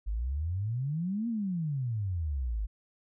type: exponential two-way sweep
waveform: sine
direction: up then down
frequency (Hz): 48.73 to 239.1 to 48.73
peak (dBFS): -29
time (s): 0.06-2.67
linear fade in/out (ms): 20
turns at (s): 1.28
effects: none